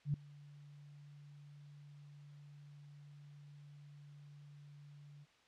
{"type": "tone with ADSR envelope", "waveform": "sine", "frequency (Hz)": 145, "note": "D3", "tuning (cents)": -22, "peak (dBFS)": -30, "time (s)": [0.05, 5.26], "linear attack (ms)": 89, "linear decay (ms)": 3, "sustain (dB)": -24, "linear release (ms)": 35, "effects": ["white hiss -69 dBFS RMS until 5.47 s", "low-pass 4000 Hz 12 dB/octave"]}